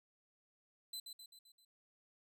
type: tone with echo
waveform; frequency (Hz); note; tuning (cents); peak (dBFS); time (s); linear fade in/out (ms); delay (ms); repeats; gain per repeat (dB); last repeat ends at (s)
sawtooth; 4033; B7; +36; -40; 0.93-1; 5; 130; 5; -5; 1.65
effects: none